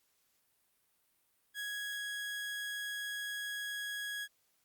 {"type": "tone", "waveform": "30% pulse", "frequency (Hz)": 1661.2, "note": "G#6", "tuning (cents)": 0, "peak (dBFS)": -35, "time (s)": [1.54, 4.28], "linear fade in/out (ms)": 50, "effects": ["white hiss -75 dBFS RMS until 4.64 s", "Opus 48 kbps"]}